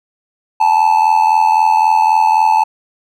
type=tone with amplitude modulation; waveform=triangle; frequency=872 Hz; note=A5; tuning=16 cents flat; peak=-3 dBFS; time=0.6-2.64 s; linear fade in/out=10 ms; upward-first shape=sine; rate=83.8 Hz; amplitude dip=75%; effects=none